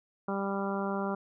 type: harmonic tone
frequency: 197.2 Hz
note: G3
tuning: 11 cents sharp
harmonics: 1 / 2 / 3 / 4 / 5 / 6 / 7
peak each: -33 / -36 / -38 / -39 / -40 / -41 / -41 dBFS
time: 0.28-1.15 s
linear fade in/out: 5 ms
effects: none